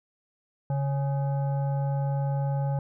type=tone with frequency modulation; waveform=sine; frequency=139.8 Hz; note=C#3; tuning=15 cents sharp; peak=-24 dBFS; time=0.7-2.79 s; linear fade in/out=2 ms; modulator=692 Hz; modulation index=0.49; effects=none